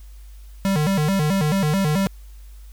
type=tone with vibrato; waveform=square; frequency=171.8 Hz; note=F3; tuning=28 cents flat; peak=-18 dBFS; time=0.65-2.07 s; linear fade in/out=0 ms; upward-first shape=square; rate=4.6 Hz; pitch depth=220 cents each way; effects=added 50 Hz sine -38 dBFS peak until 2.72 s + white hiss -56 dBFS RMS until 2.72 s